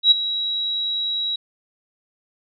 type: tone with ADSR envelope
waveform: sine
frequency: 3870 Hz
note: B7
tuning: 36 cents flat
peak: -7 dBFS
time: 0.03-1.36 s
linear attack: 83 ms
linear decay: 13 ms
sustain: -14 dB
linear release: 6 ms
effects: none